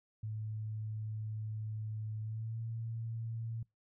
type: tone with pitch glide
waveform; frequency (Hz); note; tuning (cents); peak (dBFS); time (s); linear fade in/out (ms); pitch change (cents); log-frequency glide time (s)
sine; 108.4 to 113.86; A2 to A#2; -25 to -40; -37; 0.23-3.63; 5; +85; 2.21-2.6
effects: noise-tail reverb RT60 0.2 s tail -25 dB re dry